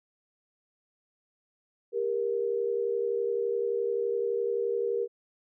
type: tone pair together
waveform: sine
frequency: 399.4 / 471.1 Hz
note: G4 / A#4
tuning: +32 / +18 cents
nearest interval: minor third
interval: 286 cents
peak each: -30 / -28 dBFS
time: 1.92-5.08 s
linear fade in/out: 50 ms
effects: none